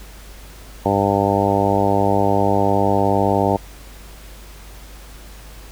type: harmonic tone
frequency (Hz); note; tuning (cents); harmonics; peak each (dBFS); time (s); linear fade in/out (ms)
99.7; G2; +30; 1 / 2 / 3 / 4 / 5 / 6 / 7 / 8 / 9; -23 / -23 / -23 / -23 / -23 / -23 / -23 / -23 / -23; 0.85-3.57; 10
effects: added 50 Hz sine -38 dBFS peak until 5.71 s + pink hiss -43 dBFS RMS until 5.71 s